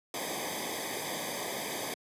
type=noise with comb filter; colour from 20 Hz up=pink; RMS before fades=-36 dBFS; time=0.14-1.94 s; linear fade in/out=2 ms; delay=0.72 ms; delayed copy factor=-1; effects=high-pass 150 Hz 12 dB/octave + resampled to 32000 Hz